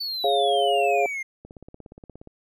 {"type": "exponential sweep", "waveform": "triangle", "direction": "down", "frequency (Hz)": [4539, 2093], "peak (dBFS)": -26, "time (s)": [0, 1.23], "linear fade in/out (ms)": 10}
{"type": "chord", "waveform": "sine", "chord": "Db major", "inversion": "second", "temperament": "equal", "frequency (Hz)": [415.3, 554.4, 698.5], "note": ["Ab4", "Db5", "F5"], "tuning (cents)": [0, 0, 0], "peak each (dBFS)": [-24, -25, -21], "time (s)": [0.24, 1.06], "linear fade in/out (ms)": 2}
{"type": "click train", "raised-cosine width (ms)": 2, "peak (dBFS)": -29, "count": 15, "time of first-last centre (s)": [1.45, 2.274], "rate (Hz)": 17}
{"effects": []}